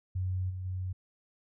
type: tone with level steps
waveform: sine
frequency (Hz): 92.5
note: F#2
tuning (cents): 0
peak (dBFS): -29 / -35 / -32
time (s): 0.15-0.93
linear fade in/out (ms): 10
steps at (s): 0.49 / 0.64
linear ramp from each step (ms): 20
effects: none